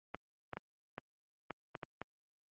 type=clicks; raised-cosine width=0.5 ms; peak=-25 dBFS; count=8; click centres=0.146 / 0.533 / 0.57 / 0.981 / 1.507 / 1.752 / 1.832 / 2.016 s; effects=high-pass 100 Hz 12 dB/octave + Opus 24 kbps